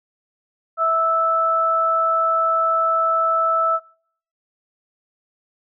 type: tone pair together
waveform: sine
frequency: 654.2 / 1314 Hz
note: E5 / E6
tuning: -13 / -6 cents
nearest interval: octave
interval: 1207 cents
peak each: -22 / -16 dBFS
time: 0.77-3.8 s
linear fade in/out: 50 ms
effects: noise-tail reverb RT60 0.6 s tail -24 dB re dry